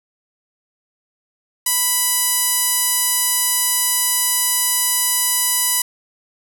sawtooth tone with band-pass filter, 990 Hz, B5, 4 cents sharp, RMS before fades -18 dBFS, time 1.66-5.82 s, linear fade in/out 5 ms, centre 11000 Hz, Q 1.6, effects none

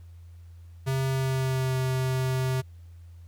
square tone with pitch glide, 133.2 to 130.16 Hz, C3 to C3, +31 to -9 cents, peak -25 dBFS, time 0.86-2.62 s, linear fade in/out 20 ms, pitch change -40 cents, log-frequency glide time 1.07-1.76 s, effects added 85 Hz sine -44 dBFS peak until 3.27 s + pink hiss -67 dBFS RMS until 3.27 s

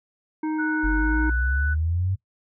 harmonic tone, 311.1 Hz, D#4, in tune, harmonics 1 / 3 / 5 / 7, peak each -23 / -33 / -43 / -45 dBFS, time 0.43-1.3 s, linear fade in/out 5 ms
sine tone with pitch glide, 1480 to 1488.6 Hz, F#6 to F#6, 0 to +10 cents, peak -25 dBFS, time 0.58-1.75 s, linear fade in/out 20 ms, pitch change +10 cents, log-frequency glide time 1.07-1.52 s
sine exponential sweep, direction up, 45 to 97.7 Hz, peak -21 dBFS, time 0.83-2.16 s, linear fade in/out 20 ms
effects noise-tail reverb RT60 0.1 s tail -18 dB re dry

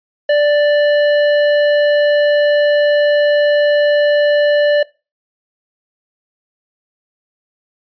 sine tone with hard clipping, 587.3 Hz, D5, in tune, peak -11 dBFS, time 0.29-4.83 s, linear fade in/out 5 ms, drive 11 dB, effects noise-tail reverb RT60 0.3 s tail -23 dB re dry + resampled to 11025 Hz

